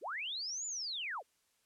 sine linear two-way sweep, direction up then down, 261.7 to 7130 to 370.2 Hz, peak -37 dBFS, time 0.01-1.23 s, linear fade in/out 50 ms, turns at 0.66 s, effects white hiss -75 dBFS RMS until 1.65 s + low-pass 11000 Hz 12 dB/octave

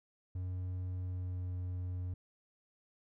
triangle tone with pitch glide, 91.4 to 90.45 Hz, F#2 to F#2, -21 to -39 cents, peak -34 dBFS, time 0.35-2.14 s, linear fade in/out 5 ms, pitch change -18 cents, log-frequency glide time 0.97-1.52 s, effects none

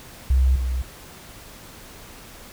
sine tone pair in turn, 65 / 63.26 Hz, C2 / B1, -11 / +42 cents, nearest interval unison, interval 47 cents, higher first, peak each -14 / -21 dBFS, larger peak first, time 0.3-0.56 / 0.56-0.82 s, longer neither, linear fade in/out 5 ms, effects pink hiss -43 dBFS RMS until 2.52 s

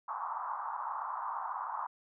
pink band-pass noise, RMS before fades -38 dBFS, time 0.08-1.87 s, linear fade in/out 10 ms, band 850 to 1200 Hz, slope 48 dB/octave, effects none

